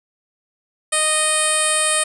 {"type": "tone with low-pass filter", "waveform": "10% pulse", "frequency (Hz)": 619, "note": "D#5", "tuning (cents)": -9, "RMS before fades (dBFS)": -18, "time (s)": [0.92, 2.04], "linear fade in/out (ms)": 10, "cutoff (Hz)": 9100, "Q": 7.8, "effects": []}